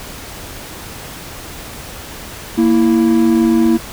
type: tone pair together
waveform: triangle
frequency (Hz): 231.9 / 329.6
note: A#3 / E4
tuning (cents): -9 / 0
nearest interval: tritone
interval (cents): 609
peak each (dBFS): -10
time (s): 2.57-3.78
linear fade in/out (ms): 20
effects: pink hiss -31 dBFS RMS until 3.92 s